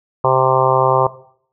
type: harmonic tone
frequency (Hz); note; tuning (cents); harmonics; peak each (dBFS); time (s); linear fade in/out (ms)
130.81; C3; 0; 1 / 3 / 4 / 5 / 6 / 7 / 8 / 9; -21 / -20 / -18 / -20 / -20 / -18 / -18 / -23; 0.24-1.07; 5
effects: noise-tail reverb RT60 0.6 s tail -17 dB re dry

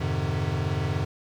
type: chord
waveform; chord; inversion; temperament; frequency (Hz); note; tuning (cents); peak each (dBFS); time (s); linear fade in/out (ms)
square; F minor seventh; none; equal with one note detuned; 87.31 / 103.83 / 130.81 / 151.57; F2 / Ab2 / C3 / Eb3; 0 / 0 / 0 / -45; -31; 0-1.05; 10
effects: low-pass 5000 Hz 12 dB/octave + 9-bit

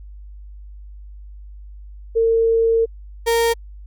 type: tone pair in turn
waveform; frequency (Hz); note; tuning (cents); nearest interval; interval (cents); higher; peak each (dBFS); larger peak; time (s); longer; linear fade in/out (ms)
sine / 35% pulse; 454.8 / 463; A#4 / A#4; -43 / -12; unison; 31; second; -13; neither; 2.15-2.86 / 3.26-3.54; first; 20
effects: added 50 Hz sine -35 dBFS peak until 3.86 s

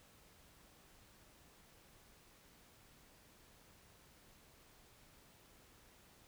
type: silence
effects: pink hiss -65 dBFS RMS until 6.27 s

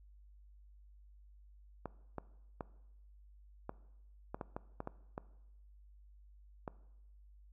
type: clicks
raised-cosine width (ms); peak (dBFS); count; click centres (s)
1; -26; 11; 1.857 / 2.183 / 2.608 / 3.694 / 4.345 / 4.412 / 4.565 / 4.804 / 4.874 / 5.179 / 6.678
effects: noise-tail reverb RT60 0.9 s tail -19 dB re dry + added 50 Hz sine -57 dBFS peak until 7.52 s

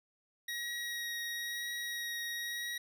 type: tone with vibrato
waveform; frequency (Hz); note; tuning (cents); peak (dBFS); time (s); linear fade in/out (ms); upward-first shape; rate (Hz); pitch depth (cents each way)
25% pulse; 1895; A#6; +28; -33; 0.48-2.78; 5; triangle; 1; 12
effects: none

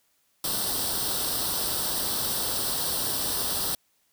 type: noise with comb filter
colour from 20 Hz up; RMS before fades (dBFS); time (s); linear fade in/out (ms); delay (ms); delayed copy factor
white; -28; 0.44-3.75; 2; 0.22; +0.75
effects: white hiss -69 dBFS RMS until 4.12 s

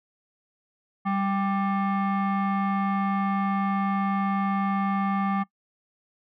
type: tone with frequency modulation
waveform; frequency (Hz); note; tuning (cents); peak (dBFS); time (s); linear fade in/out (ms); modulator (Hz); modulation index
sine; 196; G3; 0; -21; 1.05-5.44; 20; 984; 1
effects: noise-tail reverb RT60 0.1 s tail -22 dB re dry + tanh soft clip ceiling -19 dBFS

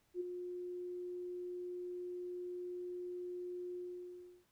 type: tone with ADSR envelope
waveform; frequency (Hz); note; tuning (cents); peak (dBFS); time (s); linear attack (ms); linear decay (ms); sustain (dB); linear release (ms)
sine; 357.4; F4; +40; -34; 0.14-4.45; 64; 14; -7; 690
effects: pink hiss -75 dBFS RMS until 4.51 s

